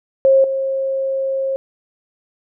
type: tone with level steps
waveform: sine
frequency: 537 Hz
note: C5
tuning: 45 cents sharp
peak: -8 / -17 dBFS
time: 0.25-1.56 s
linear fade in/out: 0 ms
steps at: 0.44 s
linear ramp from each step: 2 ms
effects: none